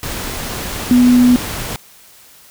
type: tone in noise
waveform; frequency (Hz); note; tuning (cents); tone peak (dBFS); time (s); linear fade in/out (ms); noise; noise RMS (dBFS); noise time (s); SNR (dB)
sine; 246.9; B3; 0; -6; 0.91-1.36; 0; pink; -24; 0.03-1.76; +15
effects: white hiss -44 dBFS RMS until 2.5 s